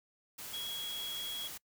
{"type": "tone in noise", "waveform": "sine", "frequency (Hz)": 3322, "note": "G#7", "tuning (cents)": 0, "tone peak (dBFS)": -38, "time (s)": [0.53, 1.48], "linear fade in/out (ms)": 10, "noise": "white", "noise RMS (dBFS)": -45, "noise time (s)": [0.38, 1.58], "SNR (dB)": 4, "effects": ["noise-tail reverb RT60 0.1 s tail -25 dB re dry"]}